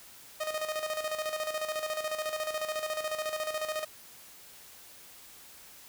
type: tone with tremolo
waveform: sawtooth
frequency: 620 Hz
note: D#5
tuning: 6 cents flat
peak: -26 dBFS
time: 0.4-3.85 s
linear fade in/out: 10 ms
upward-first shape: square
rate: 14 Hz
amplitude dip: 60%
effects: white hiss -52 dBFS RMS until 5.88 s